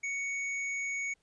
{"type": "tone with hard clipping", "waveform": "sine", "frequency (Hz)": 2228, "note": "C#7", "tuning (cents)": 8, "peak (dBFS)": -34, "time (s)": [0.03, 1.14], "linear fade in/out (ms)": 10, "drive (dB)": 10, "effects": ["pink hiss -74 dBFS RMS until 1.22 s", "resampled to 22050 Hz"]}